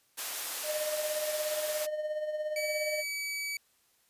white high-pass noise, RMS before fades -36 dBFS, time 0.17-1.87 s, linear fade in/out 20 ms, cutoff 460 Hz, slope 12 dB/octave
triangle tone with tremolo, 610 Hz, D#5, 34 cents flat, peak -27 dBFS, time 0.63-3.04 s, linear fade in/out 50 ms, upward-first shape triangle, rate 17 Hz, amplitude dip 60%
sawtooth tone, 2284 Hz, D7, 49 cents flat, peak -30 dBFS, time 2.56-3.57 s, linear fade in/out 2 ms
effects white hiss -69 dBFS RMS until 4.09 s + resampled to 32000 Hz

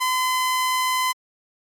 sawtooth tone, 1021 Hz, C6, 43 cents flat, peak -16 dBFS, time 0-1.13 s, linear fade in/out 20 ms, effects AAC 64 kbps

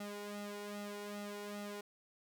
sawtooth tone with flanger, 205.4 Hz, G#3, 19 cents flat, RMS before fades -45 dBFS, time 0-1.81 s, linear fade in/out 5 ms, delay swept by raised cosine 1.5 to 2.13 ms, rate 2.5 Hz, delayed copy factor +0.8, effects none

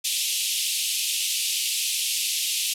pink band-pass noise, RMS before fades -26 dBFS, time 0.04-2.74 s, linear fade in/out 10 ms, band 2600 to 13000 Hz, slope 48 dB/octave, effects none

